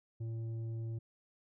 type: tone with tanh clipping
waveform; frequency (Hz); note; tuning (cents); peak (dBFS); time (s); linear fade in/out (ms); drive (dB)
sine; 113.7; A#2; -43; -38; 0.2-0.99; 10; 7
effects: none